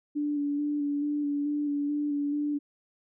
sine tone with vibrato, 290.8 Hz, D4, 17 cents flat, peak -26 dBFS, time 0.15-2.59 s, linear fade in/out 20 ms, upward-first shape square, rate 2.3 Hz, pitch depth 18 cents each way, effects none

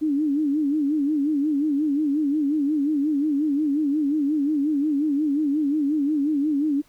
sine tone with vibrato, 293.7 Hz, D4, in tune, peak -19 dBFS, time 0.01-6.82 s, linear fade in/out 20 ms, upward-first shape sine, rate 5.6 Hz, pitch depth 110 cents each way, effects pink hiss -59 dBFS RMS until 6.88 s

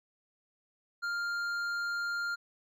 triangle tone with hard clipping, 1400 Hz, F6, 4 cents sharp, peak -33 dBFS, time 1.02-2.36 s, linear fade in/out 20 ms, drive 11 dB, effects none

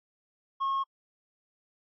sine tone with tanh clipping, 1086 Hz, C#6, 36 cents flat, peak -27 dBFS, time 0.6-0.84 s, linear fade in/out 20 ms, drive 2 dB, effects AAC 32 kbps

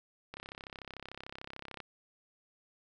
click train, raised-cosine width 0.3 ms, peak -27 dBFS, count 50, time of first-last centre 0.34-1.803 s, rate 33.5 Hz, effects none

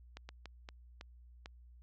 slowing click train, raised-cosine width 0.2 ms, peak -29 dBFS, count 6, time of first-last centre 0.17-1.459 s, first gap 120 ms, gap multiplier 1.39, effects added 60 Hz sine -55 dBFS peak until 1.82 s + low-pass 5000 Hz 12 dB/octave

